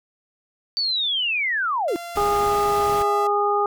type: linear sweep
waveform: sine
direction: down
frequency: 4598 to 300 Hz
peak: -20 dBFS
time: 0.77-1.96 s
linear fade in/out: 0 ms
type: tone with pitch glide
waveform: sawtooth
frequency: 689 to 666.7 Hz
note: F5 to E5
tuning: -24 to +19 cents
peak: -28 dBFS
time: 1.88-3.27 s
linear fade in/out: 2 ms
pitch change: -57 cents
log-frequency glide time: 2.46-2.53 s
type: noise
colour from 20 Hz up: pink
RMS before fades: -33 dBFS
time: 2.15-3.03 s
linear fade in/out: 10 ms
type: harmonic tone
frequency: 410 Hz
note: G#4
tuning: 22 cents flat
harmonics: 1 / 2 / 3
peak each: -22 / -22 / -22 dBFS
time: 2.17-3.66 s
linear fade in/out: 2 ms
effects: none